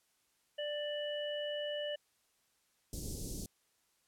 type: harmonic tone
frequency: 590 Hz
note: D5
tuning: 8 cents sharp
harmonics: 1 / 3 / 5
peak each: -37 / -47 / -42 dBFS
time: 0.58-1.96 s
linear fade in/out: 10 ms
type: band-stop noise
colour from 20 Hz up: pink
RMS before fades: -41 dBFS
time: 2.93-3.46 s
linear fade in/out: 2 ms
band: 420 to 5100 Hz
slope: 24 dB/octave
effects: white hiss -75 dBFS RMS until 4.07 s + low-pass 12000 Hz 12 dB/octave